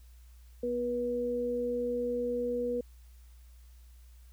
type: tone pair together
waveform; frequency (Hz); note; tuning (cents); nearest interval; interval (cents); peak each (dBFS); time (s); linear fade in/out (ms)
sine; 244.6 / 484.8; B3 / B4; -16 / -32; octave; 1184; -36 / -30; 0.63-2.81; 5
effects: added 60 Hz sine -51 dBFS peak until 4.32 s + white hiss -67 dBFS RMS until 4.32 s